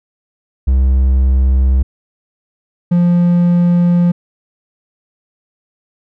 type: tone pair in turn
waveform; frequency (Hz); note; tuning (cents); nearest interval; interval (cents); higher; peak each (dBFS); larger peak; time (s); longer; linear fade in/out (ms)
triangle; 65.4 / 174.6; C2 / F3; 0 / 0; octave + perfect fourth; 1700; second; -6; neither; 0.67-1.83 / 2.91-4.12; second; 10
effects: none